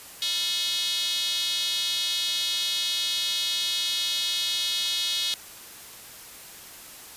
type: tone with high-pass filter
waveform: square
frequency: 196 Hz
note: G3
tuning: in tune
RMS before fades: -27 dBFS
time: 0.22-5.34 s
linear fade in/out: 0 ms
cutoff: 3600 Hz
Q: 5.2
effects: white hiss -44 dBFS RMS until 7.16 s + resampled to 32000 Hz